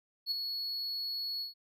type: tone with ADSR envelope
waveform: triangle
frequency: 4371 Hz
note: C#8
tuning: 25 cents flat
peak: -27 dBFS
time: 0.26-1.54 s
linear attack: 52 ms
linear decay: 13 ms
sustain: -6 dB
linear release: 130 ms
effects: none